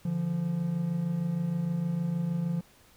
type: tone pair together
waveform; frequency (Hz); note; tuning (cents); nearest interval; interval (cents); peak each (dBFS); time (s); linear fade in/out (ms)
triangle; 145.34 / 171.8; D3 / F3; -18 / -28; minor third; 290; -32 / -26; 0.05-2.61; 5
effects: pink hiss -59 dBFS RMS until 2.96 s